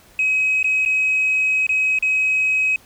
sine tone with dropouts, 2542 Hz, D#7, 36 cents sharp, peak -14 dBFS, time 0.19-2.76 s, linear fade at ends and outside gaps 2 ms, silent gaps 0.629-0.643 / 0.851-0.859 / 1.667-1.692 / 1.988-2.025 s, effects tanh soft clip ceiling -12 dBFS + pink hiss -50 dBFS RMS until 2.85 s

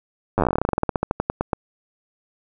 slowing click train, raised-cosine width 1 ms, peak -5 dBFS, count 27, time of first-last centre 0.38-1.532 s, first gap 9 ms, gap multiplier 1.11, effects none

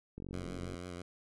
click train, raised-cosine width 3 ms, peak -31 dBFS, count 27, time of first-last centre 0.18-0.742 s, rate 46.3 Hz
10% pulse tone with vibrato, 89 Hz, F2, 33 cents sharp, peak -34 dBFS, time 0.33-1.02 s, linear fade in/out 5 ms, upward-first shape sine, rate 6.1 Hz, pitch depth 40 cents each way
effects resampled to 24000 Hz

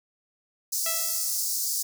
pink high-pass noise, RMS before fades -28 dBFS, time 0.72-1.83 s, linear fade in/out 10 ms, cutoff 4900 Hz, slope 48 dB/octave
10% pulse tone with exponential decay, 659.3 Hz, E5, in tune, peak -21 dBFS, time 0.86-1.55 s, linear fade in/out 2 ms, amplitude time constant 150 ms
effects none

